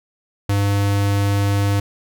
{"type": "tone", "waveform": "square", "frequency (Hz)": 100.5, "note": "G2", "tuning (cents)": 44, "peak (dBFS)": -16, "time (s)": [0.49, 1.8], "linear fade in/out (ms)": 5, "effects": []}